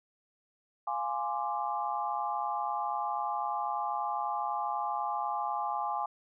sine chord, D half-diminished seventh, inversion first, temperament equal, 698.5 / 830.6 / 1046.5 / 1174.7 Hz, F5 / Ab5 / C6 / D6, 0 / 0 / 0 / 0 cents, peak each -38 / -33 / -37 / -37 dBFS, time 0.87-6.06 s, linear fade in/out 5 ms, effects none

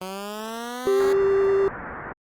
10% pulse linear sweep, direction up, 183.7 to 277.2 Hz, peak -22 dBFS, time 0.01-1.13 s, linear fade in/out 5 ms
triangle tone with vibrato, 392 Hz, G4, in tune, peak -15 dBFS, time 0.87-1.68 s, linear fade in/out 0 ms, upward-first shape sine, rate 9.9 Hz, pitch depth 8 cents each way
white low-pass noise, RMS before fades -35 dBFS, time 0.99-2.13 s, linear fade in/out 10 ms, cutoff 1800 Hz, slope 48 dB/octave
effects Opus 24 kbps

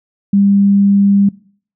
sine tone, 199.6 Hz, G3, 32 cents sharp, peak -7 dBFS, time 0.33-1.29 s, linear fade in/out 5 ms, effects noise-tail reverb RT60 0.5 s tail -21 dB re dry

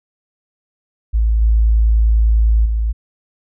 sine tone with level steps, 55 Hz, A1, in tune, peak -11 / -9 / -14 dBFS, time 1.13-2.93 s, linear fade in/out 20 ms, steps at 1.41 / 2.65 s, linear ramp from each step 10 ms, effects none

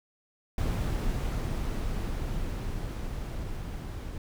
brown noise with level ramp, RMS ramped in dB -28 to -37 dBFS, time 0.58-4.18 s, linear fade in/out 2 ms, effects none

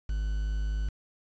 triangle tone with quantisation, 51.91 Hz, G#1, in tune, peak -25 dBFS, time 0.09-0.89 s, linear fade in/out 5 ms, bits 8, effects resampled to 16000 Hz

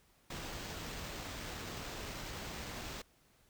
pink noise with sample-and-hold, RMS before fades -44 dBFS, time 0.3-3.02 s, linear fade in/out 5 ms, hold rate 11025 Hz, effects pink hiss -69 dBFS RMS until 3.49 s

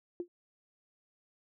sine tone with exponential decay, 349.2 Hz, F4, in tune, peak -30 dBFS, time 0.2-0.28 s, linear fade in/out 1 ms, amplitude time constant 17 ms, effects none

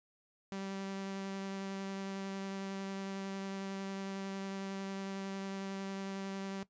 sawtooth tone with vibrato, 194.5 Hz, G3, 13 cents flat, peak -35 dBFS, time 0.52-6.63 s, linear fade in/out 0 ms, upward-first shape sine, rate 11 Hz, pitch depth 8 cents each way, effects noise-tail reverb RT60 0.1 s tail -17 dB re dry + resampled to 16000 Hz

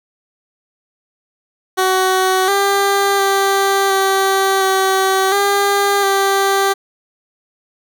15% pulse tone with pitch steps, 375.1 / 397.6 / 392.6 / 387.4 / 382.8 / 401.4 / 392.3 Hz, F#4 / G4 / G4 / G4 / G4 / G4 / G4, +24 / +25 / +3 / -20 / -41 / +41 / +1 cents, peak -6 dBFS, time 1.77-6.74 s, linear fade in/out 20 ms, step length 710 ms, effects none

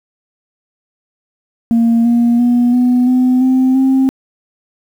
sine tone with pitch steps, 231.4 / 236.7 / 242.1 / 247.6 / 253.2 / 259 / 264.9 Hz, A#3 / A#3 / B3 / B3 / B3 / C4 / C4, -13 / +27 / -34 / +5 / +43 / -17 / +22 cents, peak -6 dBFS, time 1.71-4.09 s, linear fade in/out 0 ms, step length 340 ms, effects tanh soft clip ceiling -6 dBFS + 7-bit

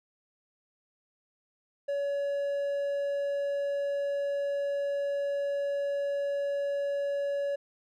triangle tone, 565 Hz, C#5, 33 cents sharp, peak -26 dBFS, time 1.88-7.56 s, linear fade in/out 10 ms, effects none

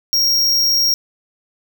square tone, 5588 Hz, F8, in tune, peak -13 dBFS, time 0.13-0.94 s, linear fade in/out 0 ms, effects none

